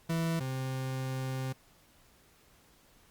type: tone pair in turn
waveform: 40% pulse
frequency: 164.81 / 131.23 Hz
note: E3 / C3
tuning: 0 / +6 cents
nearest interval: major third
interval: 394 cents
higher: first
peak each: -28 / -32 dBFS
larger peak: first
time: 0.09-0.4 / 0.4-1.53 s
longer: second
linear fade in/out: 10 ms
effects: pink hiss -63 dBFS RMS until 3.1 s + Opus 48 kbps